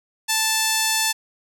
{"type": "tone with band-pass filter", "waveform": "sawtooth", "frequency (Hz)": 880, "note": "A5", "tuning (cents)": 0, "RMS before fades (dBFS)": -21, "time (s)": [0.28, 1.13], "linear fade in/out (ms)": 20, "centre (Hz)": 7700, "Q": 0.65, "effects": []}